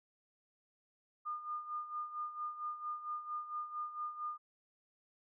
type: tone with tremolo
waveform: sine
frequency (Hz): 1215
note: D#6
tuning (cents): -42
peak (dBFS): -36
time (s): 1.25-4.38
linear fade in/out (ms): 20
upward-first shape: sine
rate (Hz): 4.4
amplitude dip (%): 70
effects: none